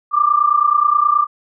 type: tone pair together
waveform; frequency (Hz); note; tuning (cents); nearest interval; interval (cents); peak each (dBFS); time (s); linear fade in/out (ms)
sine; 1170.6 / 1200; D6 / D6; -6 / +37; unison; 43; -14; 0.11-1.27; 50
effects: none